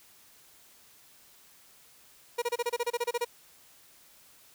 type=tone bursts; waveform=30% pulse; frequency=477.8 Hz; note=A#4; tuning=43 cents sharp; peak=-24 dBFS; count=13; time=2.38-3.249 s; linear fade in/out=10 ms; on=41 ms; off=28 ms; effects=white hiss -58 dBFS RMS until 4.54 s